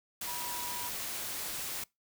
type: tone in noise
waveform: sine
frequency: 970 Hz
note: B5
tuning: 31 cents flat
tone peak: -41 dBFS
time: 0.27-0.89 s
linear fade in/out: 5 ms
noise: white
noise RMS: -38 dBFS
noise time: 0.21-1.84 s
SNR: -6 dB
effects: noise-tail reverb RT60 0.2 s tail -24 dB re dry